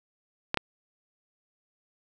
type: clicks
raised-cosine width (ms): 0.3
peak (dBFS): -9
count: 2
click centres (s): 0.544 / 0.573
effects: none